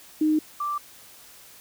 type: tone pair in turn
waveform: sine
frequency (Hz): 308.8 / 1174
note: D#4 / D6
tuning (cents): -13 / -1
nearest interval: octave + major seventh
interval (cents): 2312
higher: second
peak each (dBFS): -18 / -25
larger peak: first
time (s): 0.21-0.39 / 0.6-0.78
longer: neither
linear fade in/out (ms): 5
effects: white hiss -49 dBFS RMS until 1.6 s